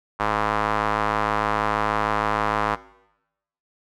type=tone with band-pass filter; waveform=square; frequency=53.2 Hz; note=G#1; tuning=42 cents sharp; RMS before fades=-23 dBFS; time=0.19-2.76 s; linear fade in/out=20 ms; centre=1100 Hz; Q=1.9; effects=noise-tail reverb RT60 0.9 s tail -19 dB re dry